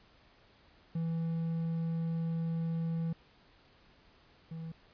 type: tone pair in turn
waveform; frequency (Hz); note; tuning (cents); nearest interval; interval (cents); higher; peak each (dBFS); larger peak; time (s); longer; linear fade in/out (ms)
triangle; 164.81 / 162.82; E3 / E3; 0 / -21; unison; 21; first; -29 / -37; first; 0.95-3.13 / 4.51-4.72; first; 5
effects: pink hiss -63 dBFS RMS until 4.93 s + resampled to 11025 Hz